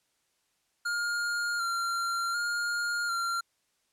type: tone with vibrato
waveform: square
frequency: 1396.9 Hz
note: F6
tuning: in tune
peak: -29 dBFS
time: 0.85-3.41 s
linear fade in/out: 10 ms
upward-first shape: square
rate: 0.67 Hz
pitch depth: 23 cents each way
effects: white hiss -74 dBFS RMS until 3.92 s + low-pass 10000 Hz 12 dB/octave